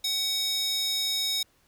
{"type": "tone with high-pass filter", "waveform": "square", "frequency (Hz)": 753, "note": "F#5", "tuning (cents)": 30, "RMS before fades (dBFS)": -28, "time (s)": [0.04, 1.43], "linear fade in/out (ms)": 5, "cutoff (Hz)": 4200, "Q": 5.2, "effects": ["pink hiss -65 dBFS RMS until 1.67 s"]}